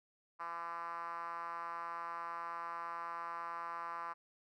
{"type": "tone with band-pass filter", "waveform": "5% pulse", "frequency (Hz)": 169.1, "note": "E3", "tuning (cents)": 44, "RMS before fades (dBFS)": -43, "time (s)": [0.39, 4.14], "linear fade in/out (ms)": 20, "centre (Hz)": 1100, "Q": 4.6, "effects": []}